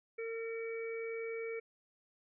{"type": "harmonic tone", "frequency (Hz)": 455.1, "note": "A#4", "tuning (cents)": -42, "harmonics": [1, 3, 4, 5], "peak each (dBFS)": [-38, -54, -56, -46], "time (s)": [0.18, 1.6], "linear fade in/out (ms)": 10, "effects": []}